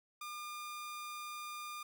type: tone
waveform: sawtooth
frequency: 1206 Hz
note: D6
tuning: 46 cents sharp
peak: -39 dBFS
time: 0.21-1.83 s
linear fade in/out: 5 ms
effects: 12-bit